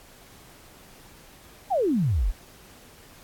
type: exponential sweep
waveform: sine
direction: down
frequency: 854 to 36.21 Hz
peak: -20 dBFS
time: 1.7-2.32 s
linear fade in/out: 20 ms
effects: pink hiss -51 dBFS RMS until 3.23 s + AAC 64 kbps